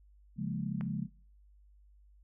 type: chord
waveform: sine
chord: Bb minor seventh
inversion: first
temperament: equal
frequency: 138.59 / 174.61 / 207.7 / 233.1 Hz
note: Db3 / F3 / Ab3 / Bb3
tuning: 0 / 0 / 0 / 0 cents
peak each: -38 / -37 / -37 / -43 dBFS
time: 0.36-1.08 s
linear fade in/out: 50 ms
type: click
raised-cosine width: 0.5 ms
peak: -30 dBFS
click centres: 0.81 s
effects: noise-tail reverb RT60 0.4 s tail -19 dB re dry + added 50 Hz sine -58 dBFS peak until 2.23 s